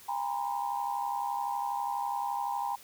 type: tone cluster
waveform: sine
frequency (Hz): 810 / 943 / 1015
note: G#5 / A#5 / B5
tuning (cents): -43 / +20 / +47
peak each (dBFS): -33 / -34 / -38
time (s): 0.08-2.76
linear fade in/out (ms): 10
effects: white hiss -53 dBFS RMS until 2.83 s